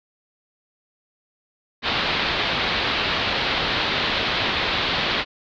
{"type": "low-pass noise", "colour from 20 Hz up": "white", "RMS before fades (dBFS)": -23, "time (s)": [1.82, 5.25], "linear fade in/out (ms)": 50, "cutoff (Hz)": 4200, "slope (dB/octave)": 48, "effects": []}